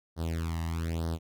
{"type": "tone with flanger", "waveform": "sawtooth", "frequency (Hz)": 82.41, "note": "E2", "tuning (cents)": 0, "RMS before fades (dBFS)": -32, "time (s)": [0.16, 1.19], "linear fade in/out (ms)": 50, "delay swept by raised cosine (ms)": [0.2, 1.05], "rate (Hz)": 1.1, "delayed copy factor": 1, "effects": []}